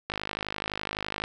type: click train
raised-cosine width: 0.3 ms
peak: -14 dBFS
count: 60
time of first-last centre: 0.1-1.239 s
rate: 51.8 Hz
effects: none